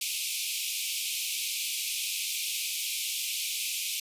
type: high-pass noise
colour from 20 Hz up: pink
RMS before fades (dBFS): -32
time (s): 0.01-4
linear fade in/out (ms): 5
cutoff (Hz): 2300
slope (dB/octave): 96
effects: resampled to 32000 Hz